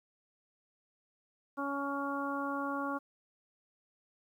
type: harmonic tone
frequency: 280 Hz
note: C#4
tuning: 18 cents sharp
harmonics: 1 / 2 / 3 / 4 / 5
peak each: -37 / -41 / -42 / -38 / -41 dBFS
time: 1.57-2.99 s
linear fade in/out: 20 ms
effects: 11-bit